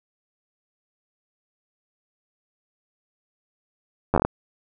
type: slowing click train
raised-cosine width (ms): 1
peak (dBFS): -5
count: 7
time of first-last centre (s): 4.14-4.25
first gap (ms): 10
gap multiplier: 1.24
effects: none